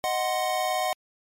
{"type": "chord", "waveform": "square", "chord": "C diminished", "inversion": "first", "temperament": "equal", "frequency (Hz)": [622.3, 740, 1046.5], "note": ["Eb5", "Gb5", "C6"], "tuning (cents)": [0, 0, 0], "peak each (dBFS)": [-30, -27, -33], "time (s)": [0.04, 0.93], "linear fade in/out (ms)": 0, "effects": ["MP3 64 kbps"]}